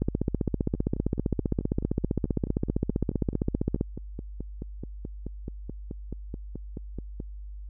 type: two click trains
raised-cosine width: 3 ms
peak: -22 / -12 dBFS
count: 31 / 59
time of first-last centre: 0.75-7.202 / 0.02-3.811 s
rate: 4.65 / 15.3 Hz
effects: added 50 Hz sine -37 dBFS peak until 7.69 s